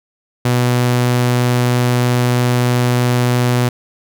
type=tone; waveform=sawtooth; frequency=123.1 Hz; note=B2; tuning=5 cents flat; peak=-8 dBFS; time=0.45-3.69 s; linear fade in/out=5 ms; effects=none

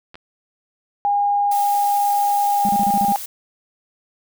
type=clicks; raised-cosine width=0.3 ms; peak=-23 dBFS; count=2; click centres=0.144 / 0.155 s
type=tone with pitch glide; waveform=sine; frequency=813 to 805.5 Hz; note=G#5 to G5; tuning=-37 to +47 cents; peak=-15 dBFS; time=1.05-3.16 s; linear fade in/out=0 ms; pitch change=-16 cents; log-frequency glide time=2.49-2.85 s
type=noise; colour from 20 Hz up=blue; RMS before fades=-31 dBFS; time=1.51-3.26 s; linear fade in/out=5 ms
type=tone bursts; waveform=triangle; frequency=204.8 Hz; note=G#3; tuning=24 cents flat; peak=-19 dBFS; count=7; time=2.65-3.122 s; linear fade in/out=0 ms; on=40 ms; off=32 ms
effects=none

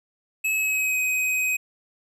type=tone with pitch glide; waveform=square; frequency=2583 to 2518 Hz; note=E7 to D#7; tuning=-36 to +20 cents; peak=-22 dBFS; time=0.44-1.57 s; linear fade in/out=10 ms; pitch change=-44 cents; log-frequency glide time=0.54-0.98 s; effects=none

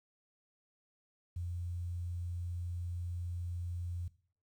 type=tone with quantisation; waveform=sine; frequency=87.31 Hz; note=F2; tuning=in tune; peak=-36 dBFS; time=1.36-4.08 s; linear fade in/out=5 ms; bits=11; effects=noise-tail reverb RT60 0.5 s tail -18 dB re dry

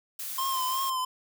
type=noise; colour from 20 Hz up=blue; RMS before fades=-36 dBFS; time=0.19-0.9 s; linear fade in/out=5 ms
type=tone with vibrato; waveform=square; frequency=1046.5 Hz; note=C6; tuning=in tune; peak=-28 dBFS; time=0.38-1.05 s; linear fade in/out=5 ms; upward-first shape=triangle; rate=2.8 Hz; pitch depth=55 cents each way
effects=none

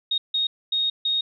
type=tone bursts at uneven times; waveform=sine; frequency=3729 Hz; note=A#7; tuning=in tune; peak=-20 dBFS; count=4; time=0.11-0.18 / 0.34-0.47 / 0.72-0.9 / 1.05-1.21 s; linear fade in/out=5 ms; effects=none

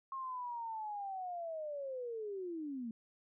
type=linear sweep; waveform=sine; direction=down; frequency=1080 to 220 Hz; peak=-39 dBFS; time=0.12-2.91 s; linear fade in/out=2 ms; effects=none

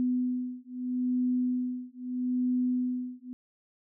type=beating tone pair; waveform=sine; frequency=249.9 / 250.68 Hz; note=B3 / B3; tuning=+21 / +26 cents; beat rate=0.78 Hz; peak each=-30 dBFS; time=0-3.33 s; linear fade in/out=0 ms; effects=none

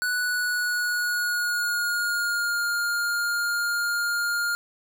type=tone with pitch glide; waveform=square; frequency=1479 to 1411.4 Hz; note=F#6 to F6; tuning=-1 to +18 cents; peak=-24 dBFS; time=0.02-4.55 s; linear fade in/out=0 ms; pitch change=-81 cents; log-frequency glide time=0.15-2.64 s; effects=none

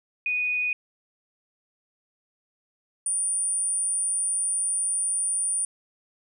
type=tone pair in turn; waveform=sine; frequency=2478 / 9356 Hz; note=D#7 / D9; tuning=-8 / -8 cents; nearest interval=octave + major seventh; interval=2300 cents; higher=second; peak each=-23 dBFS; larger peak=neither; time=0.26-0.73 / 3.06-5.65 s; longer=second; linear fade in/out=2 ms; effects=none

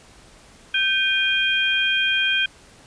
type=tone cluster; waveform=sine; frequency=1553 / 2455 / 3207 Hz; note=G6 / D#7 / G7; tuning=-17 / -24 / +39 cents; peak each=-22 dBFS; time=0.74-2.46 s; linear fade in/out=5 ms; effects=pink hiss -49 dBFS RMS until 2.86 s + resampled to 22050 Hz

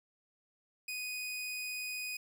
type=tone; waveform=sawtooth; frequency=2489 Hz; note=D#7; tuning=in tune; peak=-34 dBFS; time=0.88-2.17 s; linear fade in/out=5 ms; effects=none

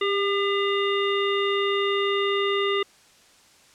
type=harmonic tone with a mistuned harmonic; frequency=402.7 Hz; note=G4; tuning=47 cents sharp; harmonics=1 / 3 / 5 / 7 / 9; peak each=-23 / -28 / -30 / -31 / -33 dBFS; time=0.01-2.83 s; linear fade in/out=5 ms; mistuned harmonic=1; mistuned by=-20 cents; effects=white hiss -55 dBFS RMS until 3.74 s + low-pass 8000 Hz 12 dB/octave

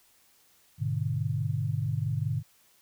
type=chord; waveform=sine; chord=G# diminished; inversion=none; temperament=just; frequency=103.83 / 124.59 / 149.51 Hz; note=G#2 / B2 / D3; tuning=0 / +16 / +31 cents; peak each=-31 dBFS; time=0.78-2.43 s; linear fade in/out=50 ms; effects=white hiss -63 dBFS RMS until 2.81 s

